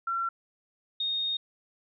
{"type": "tone pair in turn", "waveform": "sine", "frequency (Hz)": [1360, 3705], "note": ["F6", "A#7"], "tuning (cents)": [-46, -11], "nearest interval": "octave + perfect fourth", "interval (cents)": 1735, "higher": "second", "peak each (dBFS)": -27, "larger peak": "neither", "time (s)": [[0.07, 0.29], [1, 1.37]], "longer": "second", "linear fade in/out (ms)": 5, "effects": []}